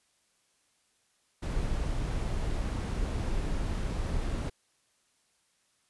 brown noise, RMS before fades -31 dBFS, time 1.42-4.5 s, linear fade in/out 10 ms, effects white hiss -71 dBFS RMS until 5.89 s + resampled to 24000 Hz

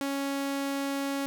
sawtooth tone, 277.2 Hz, C#4, in tune, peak -25 dBFS, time 0.01-1.26 s, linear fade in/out 0 ms, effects none

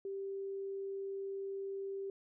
sine tone, 391.7 Hz, G4, 1 cent flat, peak -38 dBFS, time 0.05-2.1 s, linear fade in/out 2 ms, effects none

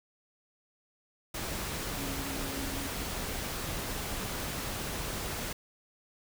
sine tone in noise, 273.9 Hz, C#4, 21 cents flat, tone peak -40 dBFS, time 1.98-2.88 s, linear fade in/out 5 ms, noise pink, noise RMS -36 dBFS, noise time 1.34-5.53 s, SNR -7 dB, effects none

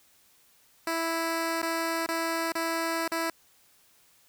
10% pulse tone with dropouts, 329.6 Hz, E4, in tune, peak -19 dBFS, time 0.87-3.3 s, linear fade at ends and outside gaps 2 ms, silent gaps 1.618-1.628 / 2.063-2.088 / 2.521-2.553 / 3.078-3.118 s, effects white hiss -62 dBFS RMS until 4.28 s

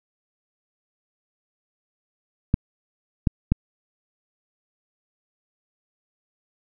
clicks, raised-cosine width 5 ms, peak -5 dBFS, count 3, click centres 2.541 / 3.272 / 3.52 s, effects none

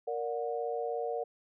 sine chord, Bb augmented, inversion none, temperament just, 466.2 / 582.7 / 728.4 Hz, Bb4 / D5 / F#5, 0 / -14 / -27 cents, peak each -34 / -38 / -37 dBFS, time 0.07-1.24 s, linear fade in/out 10 ms, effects none

